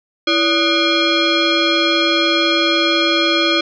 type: tone with frequency modulation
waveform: sine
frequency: 1480 Hz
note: F#6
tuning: in tune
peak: -12 dBFS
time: 0.27-3.61 s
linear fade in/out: 5 ms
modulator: 906 Hz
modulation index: 3
effects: none